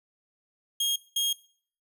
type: tone bursts at uneven times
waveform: sawtooth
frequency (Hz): 3253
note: G#7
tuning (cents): -37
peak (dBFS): -21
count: 2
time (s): 0.8-0.96 / 1.16-1.33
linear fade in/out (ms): 5
effects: noise-tail reverb RT60 0.5 s tail -21 dB re dry